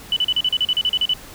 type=tone bursts; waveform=sine; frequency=2984 Hz; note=F#7; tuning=14 cents sharp; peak=-15 dBFS; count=13; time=0.12-1.136 s; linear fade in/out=2 ms; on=44 ms; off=37 ms; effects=pink hiss -40 dBFS RMS until 1.34 s